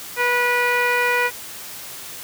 15% pulse tone with low-pass filter, 487.7 Hz, B4, 22 cents flat, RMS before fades -19 dBFS, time 0.16-1.31 s, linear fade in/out 50 ms, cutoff 2500 Hz, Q 3.2, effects white hiss -35 dBFS RMS until 2.23 s + high-pass 60 Hz 12 dB/octave

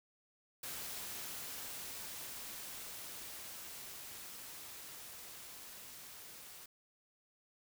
white noise with level ramp, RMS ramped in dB -44 to -53 dBFS, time 0.63-6.66 s, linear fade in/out 5 ms, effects none

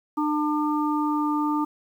harmonic tone, 300.1 Hz, D4, 38 cents sharp, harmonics 1 / 3 / 4, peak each -23 / -28 / -29 dBFS, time 0.17-1.65 s, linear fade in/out 10 ms, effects 9-bit

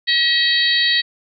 harmonic tone, 639 Hz, D#5, 46 cents sharp, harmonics 3 / 4 / 5 / 6 / 7, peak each -18 / -28 / -23 / -18 / -20 dBFS, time 0.07-1.02 s, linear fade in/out 20 ms, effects none

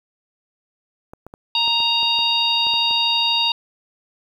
clicks, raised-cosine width 1 ms, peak -23 dBFS, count 10, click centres 1.135 / 1.266 / 1.339 / 1.678 / 1.803 / 2.03 / 2.19 / 2.668 / 2.739 / 2.91 s
harmonic tone, 932.3 Hz, A#5, in tune, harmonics 1 / 3 / 4 / 5, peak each -24 / -21 / -19 / -25 dBFS, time 1.55-3.52 s, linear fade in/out 2 ms
effects 8-bit

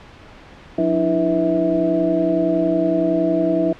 sine tone cluster, 178.1 / 298.9 / 329.7 / 490.1 / 650 Hz, F3 / D4 / E4 / B4 / E5, +34 / +31 / 0 / -13 / -24 cents, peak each -25 / -22 / -19 / -27 / -20 dBFS, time 0.78-3.73 s, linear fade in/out 5 ms, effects pink hiss -42 dBFS RMS until 3.79 s + low-pass 3000 Hz 12 dB/octave

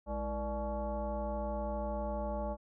sine tone with frequency modulation, 323.2 Hz, E4, 34 cents flat, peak -33 dBFS, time 0.06-2.57 s, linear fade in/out 50 ms, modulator 266 Hz, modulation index 2.1, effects none

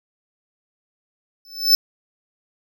square tone with exponential growth, 5274 Hz, E8, in tune, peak -8 dBFS, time 1.45-1.75 s, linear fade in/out 1 ms, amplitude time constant 65 ms, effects none

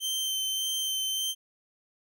sawtooth tone with vibrato, 3110 Hz, G7, 14 cents flat, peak -25 dBFS, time 0-1.35 s, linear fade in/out 50 ms, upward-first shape sine, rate 1.7 Hz, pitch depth 12 cents each way, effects none

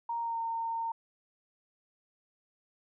sine tone with pitch glide, 932.3 to 914.7 Hz, A#5 to A#5, 0 to -33 cents, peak -31 dBFS, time 0.09-0.92 s, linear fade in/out 5 ms, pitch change -33 cents, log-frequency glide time 0.2-0.39 s, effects none

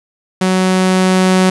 sawtooth tone with level ramp, 186.2 Hz, F#3, 11 cents sharp, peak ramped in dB -7 to -4 dBFS, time 0.41-1.5 s, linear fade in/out 5 ms, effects resampled to 24000 Hz + 7-bit

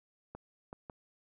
clicks, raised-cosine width 1 ms, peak -30 dBFS, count 3, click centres 0.35 / 0.729 / 0.898 s, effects none

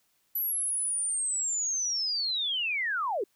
sine linear sweep, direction down, 11920 to 348.5 Hz, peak -27 dBFS, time 0.35-3.24 s, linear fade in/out 5 ms, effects white hiss -71 dBFS RMS until 3.35 s

